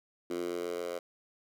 10% pulse tone with high-pass filter sweep, 87.31 Hz, F2, in tune, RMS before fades -36 dBFS, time 0.3-0.99 s, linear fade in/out 5 ms, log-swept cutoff 320 to 530 Hz, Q 3.4, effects none

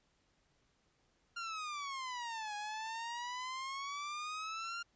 sawtooth exponential two-way sweep, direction down then up, 1403 to 826 to 1403 Hz, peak -36 dBFS, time 1.36-4.83 s, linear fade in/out 10 ms, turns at 2.55 s, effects pink hiss -75 dBFS RMS until 4.95 s + resampled to 16000 Hz

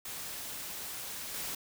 white noise with level steps, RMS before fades -41 / -38 dBFS, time 0.05-1.55 s, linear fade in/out 5 ms, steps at 1.34 s, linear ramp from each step 5 ms, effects none

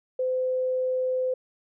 sine tone, 512 Hz, C5, 38 cents flat, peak -23 dBFS, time 0.19-1.34 s, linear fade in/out 5 ms, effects none

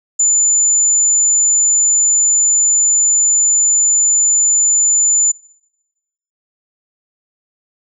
sine tone, 7040 Hz, A8, in tune, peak -9 dBFS, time 0.19-5.32 s, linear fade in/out 10 ms, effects noise-tail reverb RT60 1.0 s tail -22 dB re dry

